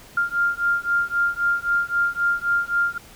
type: beating tone pair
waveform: sine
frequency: 1396.9 / 1400.7 Hz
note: F6 / F6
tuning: 0 / +5 cents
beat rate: 3.8 Hz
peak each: -22 dBFS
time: 0.17-2.98 s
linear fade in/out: 5 ms
effects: pink hiss -46 dBFS RMS until 3.15 s